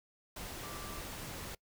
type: tone in noise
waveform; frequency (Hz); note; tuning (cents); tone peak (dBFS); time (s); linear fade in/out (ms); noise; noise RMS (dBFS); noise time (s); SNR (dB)
sine; 1172; D6; -4; -50; 0.63-1.01; 5; pink; -44; 0.36-1.55; -9
effects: noise-tail reverb RT60 0.1 s tail -24 dB re dry